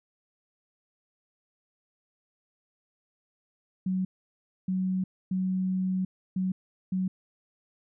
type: tone bursts at uneven times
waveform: sine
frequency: 186.6 Hz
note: F#3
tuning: 15 cents sharp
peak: -25 dBFS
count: 5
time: 3.86-4.05 / 4.68-5.04 / 5.31-6.05 / 6.36-6.52 / 6.92-7.08 s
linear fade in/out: 5 ms
effects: none